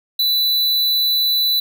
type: tone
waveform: square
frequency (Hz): 3978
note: B7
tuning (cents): +12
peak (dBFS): -15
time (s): 0.19-1.6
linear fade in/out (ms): 5
effects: none